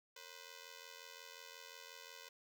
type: ring-modulated tone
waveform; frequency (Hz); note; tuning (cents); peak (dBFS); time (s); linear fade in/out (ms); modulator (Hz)
5% pulse; 504; B4; +35; -38; 0.16-2.29; 5; 42.8
effects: none